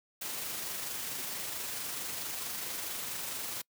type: noise with amplitude modulation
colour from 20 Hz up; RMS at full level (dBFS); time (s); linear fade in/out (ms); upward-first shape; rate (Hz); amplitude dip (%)
white; -37; 0.21-3.62; 10; sine; 24.5; 25
effects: noise-tail reverb RT60 0.1 s tail -26 dB re dry + high-pass 80 Hz 12 dB/octave